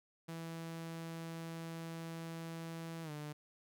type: tone with pitch glide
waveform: sawtooth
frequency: 164.81 to 149.4 Hz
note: E3 to D3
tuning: 0 to +30 cents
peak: -39 dBFS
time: 0.28-3.33 s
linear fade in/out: 10 ms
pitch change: -170 cents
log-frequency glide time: 3.03-3.11 s
effects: none